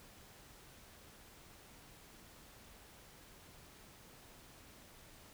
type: silence
effects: pink hiss -59 dBFS RMS until 5.33 s